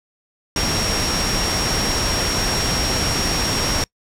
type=tone in noise; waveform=sine; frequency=5580 Hz; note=F8; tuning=2 cents flat; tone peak=-23 dBFS; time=0.56-3.84 s; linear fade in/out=2 ms; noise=pink; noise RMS=-21 dBFS; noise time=0.56-3.84 s; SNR=-5 dB; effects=noise-tail reverb RT60 0.1 s tail -26 dB re dry + low-pass 10000 Hz 12 dB/octave